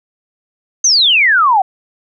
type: exponential sweep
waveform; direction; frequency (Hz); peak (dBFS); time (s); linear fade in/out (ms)
sine; down; 6440 to 733; -7; 0.84-1.62; 5
effects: none